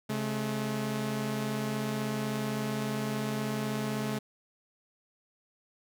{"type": "tone pair together", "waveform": "sawtooth", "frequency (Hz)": [135.2, 214.6], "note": ["C#3", "A3"], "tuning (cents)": [-43, -43], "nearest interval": "minor sixth", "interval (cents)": 800, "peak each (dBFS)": [-31, -28], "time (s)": [0.09, 4.19], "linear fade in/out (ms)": 10, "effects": []}